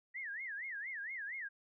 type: tone with vibrato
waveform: sine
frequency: 1864.7 Hz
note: A#6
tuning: in tune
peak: -40 dBFS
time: 0.14-1.49 s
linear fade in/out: 20 ms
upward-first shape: sine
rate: 4.3 Hz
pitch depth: 260 cents each way
effects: none